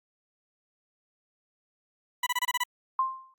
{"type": "tone bursts", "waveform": "20% pulse", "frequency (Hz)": 987.8, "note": "B5", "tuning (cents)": 0, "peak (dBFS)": -20, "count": 7, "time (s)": [2.23, 2.637], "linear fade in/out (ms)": 5, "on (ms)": 35, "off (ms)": 27}
{"type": "tone with exponential decay", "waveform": "sine", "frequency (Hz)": 1052, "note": "C6", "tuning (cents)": 9, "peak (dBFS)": -20, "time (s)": [2.99, 3.34], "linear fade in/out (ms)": 2, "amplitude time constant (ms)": 74}
{"effects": ["Opus 48 kbps"]}